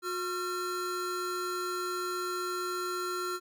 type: tone pair together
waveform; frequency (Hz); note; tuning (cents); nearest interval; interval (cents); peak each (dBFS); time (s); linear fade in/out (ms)
square; 361.5 / 1368; F#4 / F6; -40 / -36; octave + major seventh; 2304; -36 / -35; 0.02-3.4; 50
effects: none